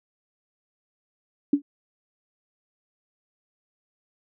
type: tone with exponential decay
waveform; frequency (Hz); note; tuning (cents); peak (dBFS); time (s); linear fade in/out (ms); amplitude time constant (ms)
sine; 285.8; D4; -47; -12; 1.53-1.62; 5; 19
effects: none